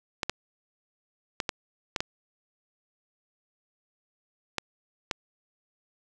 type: clicks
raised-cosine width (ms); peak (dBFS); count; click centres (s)
0.2; -10; 8; 0.232 / 0.296 / 1.402 / 1.492 / 1.962 / 2.005 / 4.583 / 5.112
effects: none